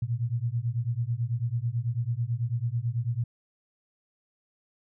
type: beating tone pair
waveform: sine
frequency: 113.8 / 122.9 Hz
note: A#2 / B2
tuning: -41 / -8 cents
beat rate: 9.1 Hz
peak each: -29 dBFS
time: 0.02-3.24 s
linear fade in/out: 5 ms
effects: none